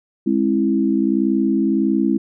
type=chord; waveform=sine; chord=Ab augmented; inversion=none; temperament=equal with one note detuned; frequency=207.7 / 268.1 / 329.6 Hz; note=Ab3 / C4 / E4; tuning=0 / +42 / 0 cents; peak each=-19 dBFS; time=0.26-2.18 s; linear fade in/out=10 ms; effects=none